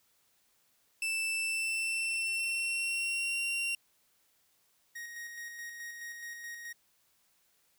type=tone with pitch glide; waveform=40% pulse; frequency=2651 to 2754 Hz; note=E7 to F7; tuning=+9 to -25 cents; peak=-30 dBFS; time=1.02-3.75 s; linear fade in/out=2 ms; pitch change=+66 cents; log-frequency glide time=1.3-3.4 s
type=tone with tremolo; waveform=45% pulse; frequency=1877 Hz; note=A#6; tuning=11 cents sharp; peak=-40 dBFS; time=4.95-6.73 s; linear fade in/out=10 ms; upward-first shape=square; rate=4.7 Hz; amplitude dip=35%
effects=white hiss -71 dBFS RMS until 7.78 s